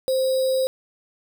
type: tone with sample-and-hold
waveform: sine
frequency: 523.3 Hz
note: C5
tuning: in tune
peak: -18 dBFS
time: 0.08-0.67 s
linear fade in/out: 0 ms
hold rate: 4410 Hz
effects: none